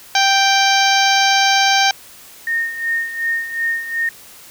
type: harmonic tone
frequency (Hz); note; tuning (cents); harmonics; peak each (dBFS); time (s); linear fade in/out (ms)
784; G5; 0; 1 / 2 / 3 / 4 / 5 / 6 / 7 / 8; -15 / -18 / -20 / -21 / -22 / -23 / -23 / -24; 0.15-1.91; 2
type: tone with tremolo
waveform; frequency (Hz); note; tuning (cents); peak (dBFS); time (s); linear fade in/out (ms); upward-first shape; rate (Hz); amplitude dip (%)
sine; 1839; A#6; -24; -15; 2.47-4.09; 2; sine; 2.7; 70
effects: white hiss -41 dBFS RMS until 4.5 s